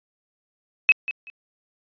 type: tone with echo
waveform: sine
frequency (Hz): 2565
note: E7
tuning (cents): -48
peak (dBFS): -10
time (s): 0.89-0.92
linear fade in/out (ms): 0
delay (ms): 190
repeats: 2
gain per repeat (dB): -14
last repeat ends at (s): 1.3
effects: resampled to 11025 Hz